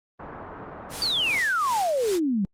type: low-pass noise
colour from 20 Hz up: white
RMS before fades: -39 dBFS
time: 0.19-1.4 s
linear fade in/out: 10 ms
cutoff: 1300 Hz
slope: 24 dB/octave
type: noise with tremolo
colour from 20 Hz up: white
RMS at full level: -32 dBFS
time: 0.89-2.2 s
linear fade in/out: 50 ms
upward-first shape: sine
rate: 2.6 Hz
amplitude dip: 70%
type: exponential sweep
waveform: sine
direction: down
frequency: 4699 to 185 Hz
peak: -21 dBFS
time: 1.02-2.45 s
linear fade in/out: 0 ms
effects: low-pass 10000 Hz 12 dB/octave + Opus 24 kbps